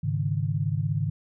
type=chord; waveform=sine; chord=Ab suspended fourth; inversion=none; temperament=equal; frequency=103.83 / 138.59 / 155.56 Hz; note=Ab2 / Db3 / Eb3; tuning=0 / 0 / 0 cents; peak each=-28 dBFS; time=0.03-1.1 s; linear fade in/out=10 ms; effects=none